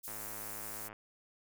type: high-pass noise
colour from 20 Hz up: white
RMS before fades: -44 dBFS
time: 0.03-0.89 s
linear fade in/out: 20 ms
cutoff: 7500 Hz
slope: 12 dB/octave
type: click train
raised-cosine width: 0.5 ms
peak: -33 dBFS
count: 91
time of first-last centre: 0.08-0.929 s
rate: 106 Hz
effects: none